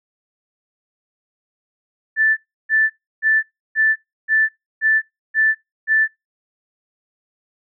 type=tone bursts; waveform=sine; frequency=1760 Hz; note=A6; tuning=in tune; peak=-12 dBFS; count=8; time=2.16-6.08 s; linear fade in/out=50 ms; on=210 ms; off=320 ms; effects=noise-tail reverb RT60 0.2 s tail -24 dB re dry